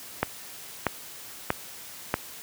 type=click train; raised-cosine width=0.5 ms; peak=-7 dBFS; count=4; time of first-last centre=0.23-2.141 s; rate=1.57 Hz; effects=white hiss -43 dBFS RMS until 2.42 s + high-pass 60 Hz 12 dB/octave